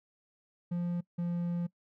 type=tone pair in turn; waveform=triangle; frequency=174.3 / 173.2 Hz; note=F3 / F3; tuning=-3 / -14 cents; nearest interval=unison; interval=11 cents; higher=first; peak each=-28 dBFS; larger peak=neither; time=0.71-1.01 / 1.18-1.67 s; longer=second; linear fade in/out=10 ms; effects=noise-tail reverb RT60 0.1 s tail -22 dB re dry